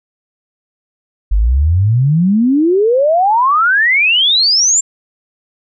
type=exponential sweep; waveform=sine; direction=up; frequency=46.84 to 7480 Hz; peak=-8 dBFS; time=1.31-4.81 s; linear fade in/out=10 ms; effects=none